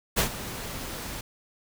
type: noise with ADSR envelope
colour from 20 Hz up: pink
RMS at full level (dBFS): -21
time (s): 0.16-1.21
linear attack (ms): 26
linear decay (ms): 100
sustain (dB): -15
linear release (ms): 5
effects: none